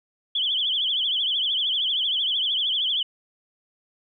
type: tone with vibrato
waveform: sine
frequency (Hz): 3219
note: G7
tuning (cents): +45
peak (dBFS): -21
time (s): 0.35-3.03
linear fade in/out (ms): 5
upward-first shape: triangle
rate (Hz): 13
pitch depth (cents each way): 160
effects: none